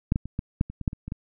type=clicks; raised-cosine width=5 ms; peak=-8 / -12 / -22 / -15 / -9 / -24 / -21 / -10 / -23 / -22 / -18 dBFS; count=11; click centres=0.121 / 0.159 / 0.256 / 0.391 / 0.611 / 0.7 / 0.813 / 0.878 / 0.931 / 1.08 / 1.121 s; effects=none